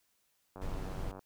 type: click train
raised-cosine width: 1 ms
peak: -33 dBFS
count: 61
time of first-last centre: 0.56-1.192 s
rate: 94.9 Hz
type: noise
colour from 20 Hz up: brown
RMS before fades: -38 dBFS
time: 0.61-1.12 s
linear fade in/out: 10 ms
effects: white hiss -75 dBFS RMS until 1.25 s